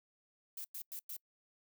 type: noise bursts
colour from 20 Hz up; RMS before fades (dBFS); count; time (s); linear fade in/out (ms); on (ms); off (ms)
violet; -44; 4; 0.57-1.166; 2; 74; 100
effects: noise-tail reverb RT60 0.1 s tail -26 dB re dry